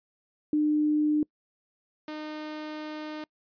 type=tone pair in turn; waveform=sine / sawtooth; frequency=301.3 / 306 Hz; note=D4 / D#4; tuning=+44 / -29 cents; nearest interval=unison; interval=27 cents; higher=second; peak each=-21 / -31 dBFS; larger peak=first; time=0.53-1.23 / 2.08-3.24 s; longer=second; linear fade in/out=2 ms; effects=noise-tail reverb RT60 0.1 s tail -26 dB re dry + resampled to 11025 Hz